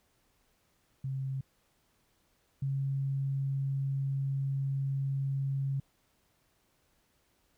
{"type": "tone pair in turn", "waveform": "sine", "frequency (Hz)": [134, 136.74], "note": ["C3", "C#3"], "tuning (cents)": [42, -23], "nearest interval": "unison", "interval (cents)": 35, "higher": "second", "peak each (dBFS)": [-32, -29], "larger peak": "second", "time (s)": [[1.04, 1.41], [2.62, 5.8]], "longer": "second", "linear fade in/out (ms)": 5, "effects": ["pink hiss -72 dBFS RMS until 7.57 s"]}